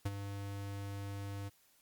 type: tone with ADSR envelope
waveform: square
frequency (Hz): 100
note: G2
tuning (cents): +35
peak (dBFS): -32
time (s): 0.05-1.5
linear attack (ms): 10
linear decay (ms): 33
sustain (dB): -9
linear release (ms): 25
effects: white hiss -69 dBFS RMS until 1.81 s + Opus 48 kbps